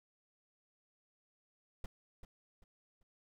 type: noise with echo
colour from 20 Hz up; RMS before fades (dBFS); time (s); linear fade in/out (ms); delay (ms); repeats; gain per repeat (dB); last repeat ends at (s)
brown; -40; 1.84-1.86; 2; 390; 3; -10; 3.03
effects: none